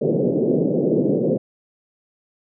white band-pass noise, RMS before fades -19 dBFS, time 0.01-1.38 s, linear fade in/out 10 ms, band 140 to 520 Hz, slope 48 dB/octave, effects none

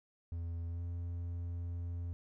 triangle tone with pitch glide, 84.5 to 86.33 Hz, E2 to F2, +43 to -19 cents, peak -35 dBFS, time 0.32-2.13 s, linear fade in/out 0 ms, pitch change +38 cents, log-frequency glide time 0.68-0.82 s, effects none

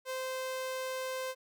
sawtooth tone, 519 Hz, C5, 14 cents flat, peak -31 dBFS, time 0.05-1.35 s, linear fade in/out 50 ms, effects none

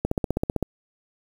click train, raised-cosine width 2 ms, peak -9 dBFS, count 10, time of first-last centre 0.05-0.627 s, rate 15.6 Hz, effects 7-bit

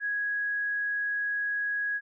sine tone, 1661.2 Hz, G#6, in tune, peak -27 dBFS, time 0-2.01 s, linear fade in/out 50 ms, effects none

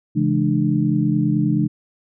sine tone cluster, 137.3 / 166.9 / 211.2 / 299.8 Hz, C#3 / E3 / G#3 / D4, -16 / +22 / +29 / +36 cents, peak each -21 dBFS, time 0.15-1.68 s, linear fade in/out 20 ms, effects none

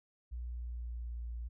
sine tone with pitch glide, 60 to 58.56 Hz, B1 to A#1, -49 to +9 cents, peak -38 dBFS, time 0.31-1.49 s, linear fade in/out 20 ms, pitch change -42 cents, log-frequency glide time 0.47-1.22 s, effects none

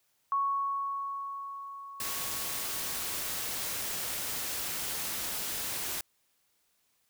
sine tone with exponential decay, 1108.7 Hz, C#6, in tune, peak -25 dBFS, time 0.32-4.1 s, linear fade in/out 1 ms, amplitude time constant 820 ms
white noise, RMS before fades -35 dBFS, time 2-6.01 s, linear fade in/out 2 ms
effects white hiss -73 dBFS RMS until 7.09 s

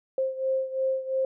sine beating tone pair, 527 / 529.9 Hz, C5 / C5, +12 / +22 cents, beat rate 2.9 Hz, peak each -26 / -30 dBFS, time 0.18-1.25 s, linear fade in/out 2 ms, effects none

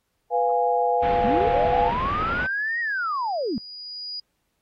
sine chord, F diminished, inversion second, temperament equal with one note detuned, 493.9 / 698.5 / 825.3 Hz, Cb5 / F5 / Ab5, 0 / 0 / -11 cents, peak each -23 dBFS, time 0.3-1.92 s, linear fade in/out 50 ms
pink low-pass noise, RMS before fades -30 dBFS, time 1.02-2.47 s, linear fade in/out 10 ms, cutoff 2800 Hz, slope 24 dB/octave
sine linear two-way sweep, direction up then down, 196 to 1907 to 196 Hz, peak -23 dBFS, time 1.24-3.58 s, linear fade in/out 0 ms, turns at 2.8 s
sine tone with exponential growth, 4901 Hz, D#8, 27 cents flat, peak -29 dBFS, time 1.57-4.2 s, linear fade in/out 5 ms, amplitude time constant 570 ms
effects pink hiss -74 dBFS RMS until 4.61 s + AAC 48 kbps

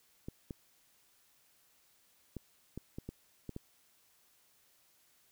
clicks, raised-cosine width 3 ms, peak -28 dBFS, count 8, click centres 0.285 / 0.508 / 2.367 / 2.776 / 2.985 / 3.09 / 3.493 / 3.564 s, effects white hiss -69 dBFS RMS until 5.31 s

